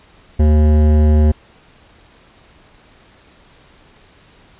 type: tone with hard clipping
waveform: sine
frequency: 76 Hz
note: D#2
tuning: 40 cents flat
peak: -10 dBFS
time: 0.39-1.32 s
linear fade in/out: 10 ms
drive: 14 dB
effects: pink hiss -48 dBFS RMS until 4.59 s + resampled to 8000 Hz